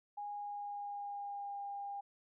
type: tone with pitch glide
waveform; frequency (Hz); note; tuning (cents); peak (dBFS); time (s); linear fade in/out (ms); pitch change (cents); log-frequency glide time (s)
sine; 822 to 804.6; G#5 to G5; -18 to +45; -40; 0.17-2.01; 10; -37; 0.31-1.6
effects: none